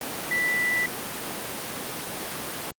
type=tone in noise; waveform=sine; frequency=1975.5 Hz; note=B6; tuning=in tune; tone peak=-22 dBFS; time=0.31-0.86 s; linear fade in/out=2 ms; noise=pink; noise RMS=-31 dBFS; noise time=0.01-2.71 s; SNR=+6 dB; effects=high-pass 200 Hz 12 dB/octave + Opus 32 kbps